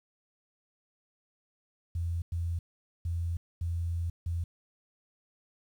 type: tone bursts at uneven times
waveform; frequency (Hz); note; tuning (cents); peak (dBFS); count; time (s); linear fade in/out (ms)
sine; 85; F2; -46; -29; 5; 1.95-2.22 / 2.32-2.59 / 3.05-3.37 / 3.61-4.1 / 4.26-4.44; 5
effects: 10-bit